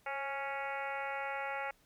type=harmonic tone with a mistuned harmonic; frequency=277.2 Hz; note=C#4; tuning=in tune; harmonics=2 / 3 / 4 / 5 / 6 / 7 / 8 / 9 / 10; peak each=-43 / -40 / -50 / -43 / -50 / -45 / -45 / -50 / -54 dBFS; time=0.06-1.71 s; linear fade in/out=5 ms; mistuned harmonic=2; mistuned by=-27 cents; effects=pink hiss -69 dBFS RMS until 1.85 s